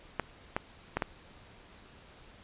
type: clicks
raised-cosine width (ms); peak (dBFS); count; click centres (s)
0.5; -14; 4; 0.197 / 0.565 / 0.97 / 1.022
effects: pink hiss -55 dBFS RMS until 2.43 s + resampled to 8000 Hz